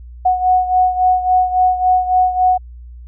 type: beating tone pair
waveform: sine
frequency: 735 / 738.6 Hz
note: F#5 / F#5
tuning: -12 / -3 cents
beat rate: 3.6 Hz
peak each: -12 / -17 dBFS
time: 0.25-2.58 s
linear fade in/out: 10 ms
effects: added 60 Hz sine -32 dBFS peak until 3.07 s